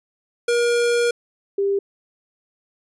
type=tone pair in turn; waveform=square / sine; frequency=475.8 / 397.2 Hz; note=A#4 / G4; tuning=+35 / +23 cents; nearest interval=minor third; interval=312 cents; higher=first; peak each=-17 / -17 dBFS; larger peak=neither; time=0.48-1.11 / 1.58-1.79 s; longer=first; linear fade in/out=5 ms; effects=resampled to 24000 Hz